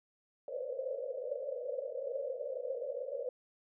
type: band-pass noise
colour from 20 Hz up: white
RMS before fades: -39 dBFS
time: 0.48-3.29 s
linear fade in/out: 2 ms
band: 490 to 570 Hz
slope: 96 dB/octave
effects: none